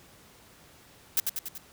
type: noise with echo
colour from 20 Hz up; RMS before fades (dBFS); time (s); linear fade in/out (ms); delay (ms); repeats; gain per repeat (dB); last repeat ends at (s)
blue; -24; 1.17-1.2; 2; 95; 4; -4; 1.58
effects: pink hiss -55 dBFS RMS until 1.72 s + high-pass 60 Hz 12 dB/octave